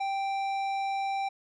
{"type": "tone with tanh clipping", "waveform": "triangle", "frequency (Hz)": 784, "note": "G5", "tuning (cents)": 0, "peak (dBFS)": -30, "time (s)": [0, 1.29], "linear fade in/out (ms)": 10, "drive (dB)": 16, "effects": []}